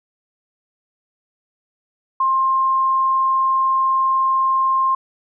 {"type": "tone", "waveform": "sine", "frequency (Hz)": 1059, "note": "C6", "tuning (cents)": 21, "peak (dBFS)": -14, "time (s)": [2.2, 4.95], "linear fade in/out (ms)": 5, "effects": []}